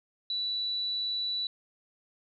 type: tone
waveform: sine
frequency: 3951 Hz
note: B7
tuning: in tune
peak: -29 dBFS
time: 0.3-1.47 s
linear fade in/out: 2 ms
effects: none